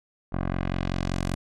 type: tone with low-pass filter sweep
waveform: 10% pulse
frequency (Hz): 45.17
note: F#1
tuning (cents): -41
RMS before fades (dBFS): -28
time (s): 0.32-1.35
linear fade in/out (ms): 10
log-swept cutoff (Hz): 1200 to 11000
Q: 1
effects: none

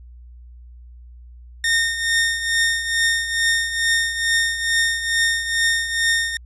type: tone with tremolo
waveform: sawtooth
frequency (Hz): 1833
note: A#6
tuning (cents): -30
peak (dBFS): -11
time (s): 1.64-6.37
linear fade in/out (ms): 2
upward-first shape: triangle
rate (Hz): 2.3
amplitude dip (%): 70
effects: added 60 Hz sine -39 dBFS peak until 6.45 s + resampled to 24000 Hz

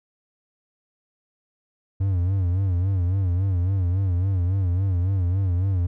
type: tone with vibrato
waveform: triangle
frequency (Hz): 92.5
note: F#2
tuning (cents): 0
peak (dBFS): -17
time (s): 2-5.87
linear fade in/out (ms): 10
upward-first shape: sine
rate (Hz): 3.6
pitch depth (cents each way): 110
effects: none

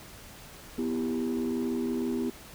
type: chord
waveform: sine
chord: E minor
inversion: second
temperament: just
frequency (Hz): 247.2 / 329.6 / 395.6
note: B3 / E4 / G4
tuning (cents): +2 / 0 / +16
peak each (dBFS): -28 / -32 / -32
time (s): 0.78-2.3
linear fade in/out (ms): 5
effects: tanh soft clip ceiling -23 dBFS + pink hiss -48 dBFS RMS until 2.54 s

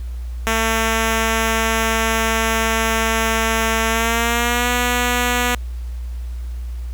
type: tone with pitch glide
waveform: 5% pulse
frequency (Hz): 224.3 to 244.6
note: A3 to B3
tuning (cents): +34 to -16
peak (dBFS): -5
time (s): 0.47-5.55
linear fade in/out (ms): 0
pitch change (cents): +150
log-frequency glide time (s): 3.89-4.69
effects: added 60 Hz sine -24 dBFS peak until 6.93 s + pink hiss -49 dBFS RMS until 6.93 s

